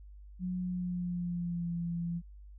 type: tone with pitch glide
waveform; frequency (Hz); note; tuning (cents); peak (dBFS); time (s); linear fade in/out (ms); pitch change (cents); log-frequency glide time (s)
sine; 181.7 to 170.51; F#3 to F3; -31 to -41; -32; 0.39-2.22; 50; -110; 0.58-1.74
effects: added 50 Hz sine -48 dBFS peak until 2.58 s